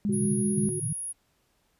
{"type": "tone with tremolo", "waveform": "sine", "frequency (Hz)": 205.5, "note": "G#3", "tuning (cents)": -18, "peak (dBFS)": -23, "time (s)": [0.05, 0.69], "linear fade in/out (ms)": 0, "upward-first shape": "triangle", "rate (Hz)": 5.4, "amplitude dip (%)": 35}
{"type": "band-pass noise", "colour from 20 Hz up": "white", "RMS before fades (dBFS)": -33, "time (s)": [0.08, 0.93], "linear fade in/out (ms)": 5, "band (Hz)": [110, 160], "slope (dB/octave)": 96}
{"type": "tone with vibrato", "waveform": "sine", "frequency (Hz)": 366.9, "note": "F#4", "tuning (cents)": -15, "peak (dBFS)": -32, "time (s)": [0.09, 0.8], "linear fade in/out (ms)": 5, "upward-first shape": "triangle", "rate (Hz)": 7.3, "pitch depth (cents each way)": 16}
{"type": "tone", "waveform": "sine", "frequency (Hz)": 10440, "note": "E9", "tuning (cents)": -18, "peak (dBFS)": -32, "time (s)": [0.12, 1.13], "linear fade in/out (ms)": 20}
{"effects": ["pink hiss -70 dBFS RMS until 1.79 s", "resampled to 32000 Hz"]}